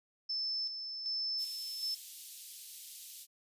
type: tone with tremolo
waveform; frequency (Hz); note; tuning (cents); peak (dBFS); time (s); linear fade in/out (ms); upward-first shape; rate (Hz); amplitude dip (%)
sine; 5274; E8; 0; -33; 0.29-1.95; 10; square; 1.3; 50
type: high-pass noise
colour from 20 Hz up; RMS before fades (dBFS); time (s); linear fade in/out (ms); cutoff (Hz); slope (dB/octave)
white; -48; 1.37-3.27; 50; 3100; 24
effects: resampled to 32000 Hz